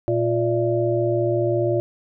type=harmonic tone with a mistuned harmonic; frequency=117.2 Hz; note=A#2; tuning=10 cents sharp; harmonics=1 / 3 / 5 / 6; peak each=-24 / -21 / -23 / -30 dBFS; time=0.08-1.8 s; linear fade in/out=0 ms; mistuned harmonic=6; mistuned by=-93 cents; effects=none